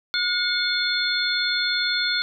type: tone cluster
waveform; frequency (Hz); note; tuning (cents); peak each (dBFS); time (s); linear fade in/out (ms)
sine; 1445 / 2182 / 3529 / 4269; F#6 / C#7 / A7 / C8; -41 / -28 / +4 / +34; -25 / -30 / -26 / -25; 0.14-2.22; 0
effects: none